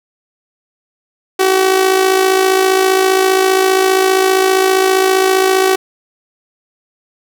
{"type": "tone with amplitude modulation", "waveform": "sawtooth", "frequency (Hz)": 379.1, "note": "F#4", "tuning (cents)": 42, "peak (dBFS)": -3, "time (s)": [1.39, 5.76], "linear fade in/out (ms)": 10, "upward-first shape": "sine", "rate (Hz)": 55.1, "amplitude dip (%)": 55, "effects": []}